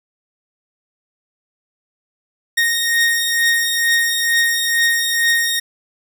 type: beating tone pair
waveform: sawtooth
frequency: 1858 / 1860.2 Hz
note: A#6 / A#6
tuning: -6 / -4 cents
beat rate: 2.2 Hz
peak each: -12 / -17 dBFS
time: 2.57-5.6 s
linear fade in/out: 10 ms
effects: none